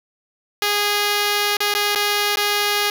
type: tone with dropouts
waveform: 5% pulse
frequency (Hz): 412.1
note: G#4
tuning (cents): -13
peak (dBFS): -6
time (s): 0.62-2.9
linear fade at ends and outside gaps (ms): 2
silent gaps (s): 1.569-1.604 / 1.74-1.749 / 1.95-1.957 / 2.358-2.371
effects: none